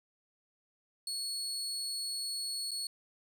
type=tone with dropouts; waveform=30% pulse; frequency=4371 Hz; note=C#8; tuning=25 cents flat; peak=-32 dBFS; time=1.07-2.87 s; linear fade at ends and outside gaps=2 ms; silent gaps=2.709-2.715 s; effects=none